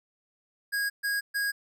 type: tone bursts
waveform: square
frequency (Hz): 1642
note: G#6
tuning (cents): -20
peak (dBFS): -27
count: 3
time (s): 0.72-1.52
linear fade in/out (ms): 20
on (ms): 180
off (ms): 130
effects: none